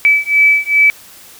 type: beating tone pair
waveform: sine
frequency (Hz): 2300 / 2302.5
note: D7 / D7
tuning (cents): -37 / -35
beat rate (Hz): 2.5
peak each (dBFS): -11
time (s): 0.05-0.9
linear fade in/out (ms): 0
effects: white hiss -39 dBFS RMS until 1.39 s